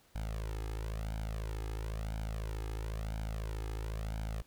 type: tone with flanger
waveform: sawtooth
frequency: 54 Hz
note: A1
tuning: 32 cents flat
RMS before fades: -38 dBFS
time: 0.15-4.42 s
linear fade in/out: 5 ms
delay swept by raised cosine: 1.3 to 2.4 ms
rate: 0.99 Hz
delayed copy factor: +0.95
effects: pink hiss -66 dBFS RMS until 4.46 s